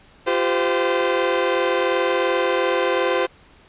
sawtooth chord, F suspended second, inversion none, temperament equal with one note detuned, 349.2 / 392 / 513.4 Hz, F4 / G4 / C5, 0 / 0 / -33 cents, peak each -20 / -20 / -16 dBFS, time 0.26-3.27 s, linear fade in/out 20 ms, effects pink hiss -51 dBFS RMS until 3.68 s + resampled to 8000 Hz

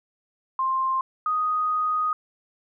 sine tone pair in turn, 1053 / 1245.7 Hz, C6 / D#6, +11 / +2 cents, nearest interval minor third, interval 291 cents, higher second, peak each -21 dBFS, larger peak neither, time 0.59-1.01 / 1.26-2.13 s, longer second, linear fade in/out 2 ms, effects none

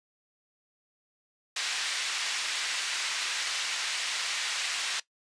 pink band-pass noise, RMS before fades -32 dBFS, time 1.56-5 s, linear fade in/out 5 ms, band 2000 to 6100 Hz, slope 12 dB/octave, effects noise-tail reverb RT60 0.1 s tail -18 dB re dry + resampled to 22050 Hz

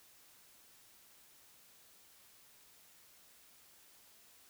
silence, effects white hiss -63 dBFS RMS until 4.49 s

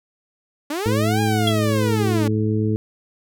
sawtooth linear two-way sweep, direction up then down, 277.2 to 820 to 277.2 Hz, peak -19 dBFS, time 0.7-2.28 s, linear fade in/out 5 ms, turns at 1.21 s
harmonic tone, 107.9 Hz, A2, 33 cents flat, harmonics 1 / 2 / 3 / 4, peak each -20 / -23 / -25 / -26 dBFS, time 0.86-2.76 s, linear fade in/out 0 ms
triangle tone with exponential decay, 3322 Hz, G#7, in tune, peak -14 dBFS, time 1.47-1.58 s, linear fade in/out 5 ms, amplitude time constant 22 ms
effects none

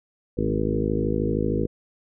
harmonic tone with a mistuned harmonic, 53 Hz, G#1, 36 cents sharp, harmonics 1 / 2 / 3 / 4 / 5 / 6 / 7 / 8 / 9, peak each -30 / -30 / -30 / -30 / -30 / -30 / -30 / -30 / -30 dBFS, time 0.37-1.67 s, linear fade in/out 10 ms, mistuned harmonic 4, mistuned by +31 cents, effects none

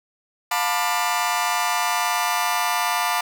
sawtooth chord, B half-diminished seventh, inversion second, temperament just, 711.2 / 889 / 987.8 / 1185.3 Hz, F5 / A5 / B5 / D6, +31 / +18 / 0 / +16 cents, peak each -22 dBFS, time 0.51-3.21 s, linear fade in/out 5 ms, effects none

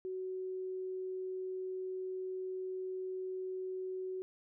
sine tone, 373.3 Hz, F#4, 15 cents sharp, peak -37 dBFS, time 0.05-4.22 s, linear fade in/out 0 ms, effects none

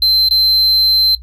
triangle tone with dropouts, 4100 Hz, C8, 36 cents flat, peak -8 dBFS, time 0.02-1.15 s, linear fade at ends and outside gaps 2 ms, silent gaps 0.287-0.309 s, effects noise-tail reverb RT60 0.1 s tail -19 dB re dry + added 60 Hz sine -31 dBFS peak until 1.22 s

